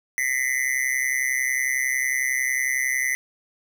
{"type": "tone with amplitude modulation", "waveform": "square", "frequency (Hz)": 2010, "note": "B6", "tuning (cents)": 30, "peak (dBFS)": -18, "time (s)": [0.18, 3.15], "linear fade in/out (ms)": 0, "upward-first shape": "sine", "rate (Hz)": 131, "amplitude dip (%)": 95, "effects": []}